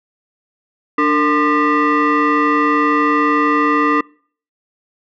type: tone with frequency modulation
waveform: sine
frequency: 455.5 Hz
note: A#4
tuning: 40 cents flat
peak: -10 dBFS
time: 0.98-4.01 s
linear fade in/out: 5 ms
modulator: 750 Hz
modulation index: 1.8
effects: noise-tail reverb RT60 0.5 s tail -26 dB re dry + tanh soft clip ceiling -7 dBFS